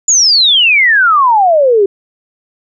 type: exponential sweep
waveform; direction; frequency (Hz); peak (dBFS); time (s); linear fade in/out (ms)
sine; down; 7040 to 381.7; -5; 0.08-1.86; 5
effects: none